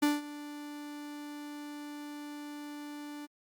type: tone with ADSR envelope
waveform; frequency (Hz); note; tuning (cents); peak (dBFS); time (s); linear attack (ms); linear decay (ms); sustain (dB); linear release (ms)
45% pulse; 293.7; D4; 0; -23; 0.02-3.27; 11; 180; -18; 25
effects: Opus 48 kbps